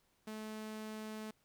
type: tone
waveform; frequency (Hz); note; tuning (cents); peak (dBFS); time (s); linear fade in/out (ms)
sawtooth; 216.5; A3; -28; -39; 0.27-1.31; 5
effects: pink hiss -75 dBFS RMS until 1.44 s

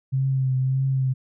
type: tone with vibrato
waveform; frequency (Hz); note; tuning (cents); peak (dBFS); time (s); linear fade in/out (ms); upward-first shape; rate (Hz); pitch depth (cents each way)
sine; 132.1; C3; +17; -19; 0.12-1.14; 20; triangle; 1.7; 36
effects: none

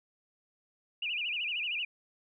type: tone with vibrato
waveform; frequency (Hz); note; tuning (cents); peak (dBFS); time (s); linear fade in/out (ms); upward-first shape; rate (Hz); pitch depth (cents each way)
sine; 2655; E7; +12; -31; 1.02-1.85; 5; sine; 13; 190
effects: none

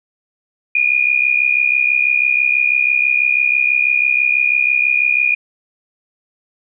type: tone with amplitude modulation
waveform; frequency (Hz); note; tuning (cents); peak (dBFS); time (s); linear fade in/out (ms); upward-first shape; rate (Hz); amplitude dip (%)
sine; 2441; D#7; -34; -8; 0.75-5.35; 5; sine; 66.1; 80
effects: none

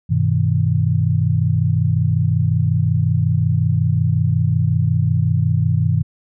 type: chord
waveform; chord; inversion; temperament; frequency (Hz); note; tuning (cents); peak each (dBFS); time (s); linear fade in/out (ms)
sine; G augmented; none; equal with one note detuned; 98 / 123.47 / 158.1; G2 / B2 / D#3; 0 / 0 / +28; -18; 0.09-6.03; 20
effects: none

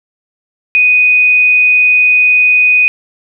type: tone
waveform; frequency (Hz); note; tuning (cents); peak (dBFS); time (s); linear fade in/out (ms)
sine; 2489; D#7; 0; -5; 0.75-2.88; 0
effects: none

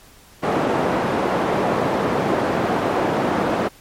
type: band-pass noise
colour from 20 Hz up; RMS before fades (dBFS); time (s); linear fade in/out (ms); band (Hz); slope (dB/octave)
white; -20; 0.42-3.69; 20; 150 to 740; 12
effects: pink hiss -48 dBFS RMS until 3.8 s + MP3 64 kbps

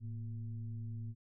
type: tone with frequency modulation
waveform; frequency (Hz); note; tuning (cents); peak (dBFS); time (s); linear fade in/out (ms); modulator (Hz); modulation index
sine; 110; A2; 0; -39; 0-1.15; 50; 125; 0.5
effects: none

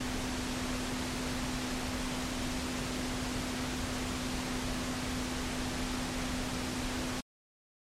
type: tone in noise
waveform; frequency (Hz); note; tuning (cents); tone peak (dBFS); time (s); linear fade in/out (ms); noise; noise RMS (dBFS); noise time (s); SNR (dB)
sine; 252.5; B3; +39; -37; 0-7.21; 10; pink; -36; 0-7.21; -4
effects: low-pass 8000 Hz 12 dB/octave + MP3 64 kbps

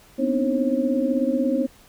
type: tone cluster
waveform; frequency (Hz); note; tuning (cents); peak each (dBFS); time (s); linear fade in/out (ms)
sine; 244.7 / 260.9 / 292.9 / 311 / 539; B3 / C4 / D4 / D#4 / C#5; -16 / -5 / -5 / -1 / -49; -25 / -23 / -29 / -28 / -25; 0.18-1.67; 20
effects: pink hiss -52 dBFS RMS until 1.88 s

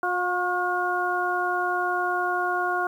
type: harmonic tone with a mistuned harmonic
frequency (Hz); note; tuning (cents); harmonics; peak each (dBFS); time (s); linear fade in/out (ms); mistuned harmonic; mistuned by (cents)
357.9; F4; +42; 1 / 2 / 3 / 4; -30 / -27 / -29 / -27; 0.03-2.87; 2; 3; +28
effects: 9-bit

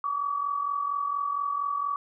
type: tone pair together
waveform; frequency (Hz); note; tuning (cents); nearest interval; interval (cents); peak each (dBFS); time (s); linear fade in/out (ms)
sine; 1137.7 / 1182; C#6 / D6; +45 / +11; minor second; 66; -27 / -33; 0.04-1.96; 2
effects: none

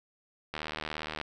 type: click train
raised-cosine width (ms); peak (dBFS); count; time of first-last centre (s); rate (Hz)
0.3; -19; 53; 0.54-1.214; 77.2
effects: none

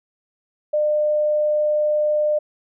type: tone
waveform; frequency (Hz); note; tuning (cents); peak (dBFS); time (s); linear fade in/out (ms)
sine; 602; D5; +43; -16; 0.73-2.39; 10
effects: none

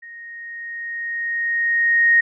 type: tone with level ramp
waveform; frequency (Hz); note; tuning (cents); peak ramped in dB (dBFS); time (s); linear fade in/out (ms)
sine; 1864.7; A#6; 0; -36 to -10; 0.02-2.21; 10
effects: none

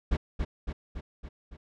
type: noise with echo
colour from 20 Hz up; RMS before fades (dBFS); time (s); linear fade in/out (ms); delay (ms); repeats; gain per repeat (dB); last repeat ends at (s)
brown; -25; 0.11-0.17; 10; 280; 5; -4; 1.57
effects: low-pass 4000 Hz 12 dB/octave

